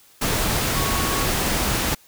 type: tone in noise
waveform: sine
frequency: 1108.7 Hz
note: C#6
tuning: in tune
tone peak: -29 dBFS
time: 0.75-1.26 s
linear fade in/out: 10 ms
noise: pink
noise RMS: -22 dBFS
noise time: 0.21-1.95 s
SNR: -10 dB
effects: white hiss -53 dBFS RMS until 2.07 s